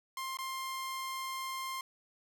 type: tone with dropouts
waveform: sawtooth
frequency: 1056 Hz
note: C6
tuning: 16 cents sharp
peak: -33 dBFS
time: 0.17-1.81 s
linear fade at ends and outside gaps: 2 ms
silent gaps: 0.371-0.387 s
effects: none